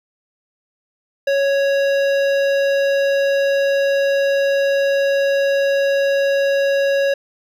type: tone with hard clipping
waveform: sine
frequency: 554.4 Hz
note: C#5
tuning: in tune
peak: -16 dBFS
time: 1.27-7.14 s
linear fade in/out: 5 ms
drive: 14 dB
effects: none